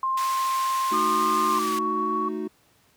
sine tone, 1056 Hz, C6, 16 cents sharp, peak -22 dBFS, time 0.03-1.59 s, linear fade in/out 2 ms
pink band-pass noise, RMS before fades -36 dBFS, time 0.17-1.79 s, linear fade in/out 5 ms, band 1500 to 14000 Hz, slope 12 dB/octave
triangle chord, D# diminished, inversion second, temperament equal, 220 / 311.1 / 370 Hz, A3 / D#4 / F#4, 0 / 0 / 0 cents, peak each -31 / -30 / -29 dBFS, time 0.91-2.48 s, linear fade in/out 10 ms
sine tone with pitch glide, 1211 to 1116.9 Hz, D#6 to C#6, -47 to +13 cents, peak -24 dBFS, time 0.93-2.29 s, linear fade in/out 10 ms, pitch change -140 cents, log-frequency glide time 1.47-1.78 s
effects pink hiss -61 dBFS RMS until 2.96 s + high-pass 80 Hz 12 dB/octave

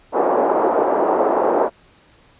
pink band-pass noise, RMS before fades -17 dBFS, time 0.12-1.7 s, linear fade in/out 50 ms, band 360 to 950 Hz, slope 24 dB/octave, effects pink hiss -52 dBFS RMS until 2.39 s + resampled to 8000 Hz

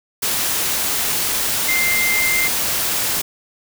sine tone in noise, 2093 Hz, C7, in tune, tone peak -17 dBFS, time 1.68-2.48 s, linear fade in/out 10 ms, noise white, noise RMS -20 dBFS, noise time 0.22-3.22 s, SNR 0 dB, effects none

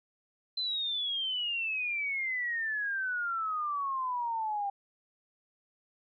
sine exponential sweep, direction down, 4091 to 791 Hz, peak -30 dBFS, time 0.57-4.7 s, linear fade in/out 5 ms, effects none

